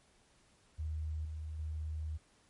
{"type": "tone with level steps", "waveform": "sine", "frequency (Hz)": 77.78, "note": "D#2", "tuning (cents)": 0, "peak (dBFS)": [-35, -39, -36], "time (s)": [0.78, 2.18], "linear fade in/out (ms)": 20, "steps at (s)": [1.25, 1.59], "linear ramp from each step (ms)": 2, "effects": ["pink hiss -68 dBFS RMS until 2.49 s", "MP3 48 kbps"]}